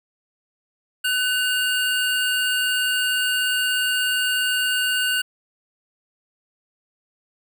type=tone pair together; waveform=square; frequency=1502.8 / 2828 Hz; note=F#6 / F7; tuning=+26 / +21 cents; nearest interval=major seventh; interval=1095 cents; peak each=-23 dBFS; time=1.04-5.22 s; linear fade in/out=10 ms; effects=none